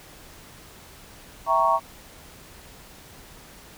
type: chord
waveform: sine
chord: E diminished seventh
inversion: none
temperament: equal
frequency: 659.3 / 784 / 932.3 / 1108.7 Hz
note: E5 / G5 / Bb5 / Db6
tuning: 0 / 0 / 0 / 0 cents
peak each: -24 / -27 / -22 / -21 dBFS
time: 1.46-1.8 s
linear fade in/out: 50 ms
effects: pink hiss -47 dBFS RMS until 3.77 s